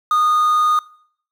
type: tone with quantisation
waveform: triangle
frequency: 1231 Hz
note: D#6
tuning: 19 cents flat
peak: -11 dBFS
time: 0.11-0.79 s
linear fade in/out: 2 ms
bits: 6
effects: noise-tail reverb RT60 0.6 s tail -21 dB re dry